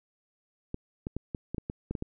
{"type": "clicks", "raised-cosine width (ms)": 3, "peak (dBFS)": -20, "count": 10, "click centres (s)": [0.744, 1.069, 1.166, 1.348, 1.546, 1.582, 1.699, 1.91, 1.952, 2.024], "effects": []}